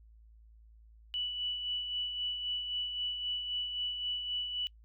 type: tone with tremolo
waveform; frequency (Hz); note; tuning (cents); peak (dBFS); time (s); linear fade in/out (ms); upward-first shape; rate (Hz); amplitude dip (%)
sine; 2960; F#7; 0; -31; 1.14-4.67; 0; sine; 3.8; 45
effects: noise-tail reverb RT60 0.1 s tail -25 dB re dry + added 55 Hz sine -55 dBFS peak until 4.84 s